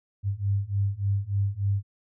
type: beating tone pair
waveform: sine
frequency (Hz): 98 / 101.4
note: G2 / G#2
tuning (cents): 0 / -41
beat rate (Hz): 3.4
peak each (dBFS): -27 / -26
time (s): 0.23-1.83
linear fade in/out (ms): 50
effects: none